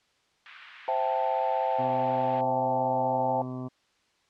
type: band-pass noise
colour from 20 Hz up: white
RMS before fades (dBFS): -49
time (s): 0.46-2.41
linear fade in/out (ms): 0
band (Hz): 1200 to 2800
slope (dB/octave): 24
type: chord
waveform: sine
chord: A minor seventh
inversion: first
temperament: equal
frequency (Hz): 523.3 / 659.3 / 784 / 880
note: C5 / E5 / G5 / A5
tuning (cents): 0 / 0 / 0 / 0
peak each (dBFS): -31 / -31 / -29 / -29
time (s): 0.88-3.42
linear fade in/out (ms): 2
type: harmonic tone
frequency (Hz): 127.7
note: C3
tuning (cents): -42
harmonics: 1 / 2 / 3 / 4 / 5 / 6 / 7 / 8 / 9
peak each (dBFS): -37 / -35 / -44 / -52 / -45 / -52 / -53 / -51 / -50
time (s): 1.78-3.69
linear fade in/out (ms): 20
effects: white hiss -68 dBFS RMS until 4.29 s + low-pass 5000 Hz 12 dB/octave